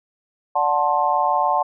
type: chord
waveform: sine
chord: D dominant seventh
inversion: none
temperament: just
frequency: 587.3 / 734.2 / 881 / 1057.2 Hz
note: D5 / F#5 / A5 / C6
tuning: 0 / -14 / +2 / +18 cents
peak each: -25 / -21 / -20 / -22 dBFS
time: 0.55-1.63 s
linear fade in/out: 10 ms
effects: none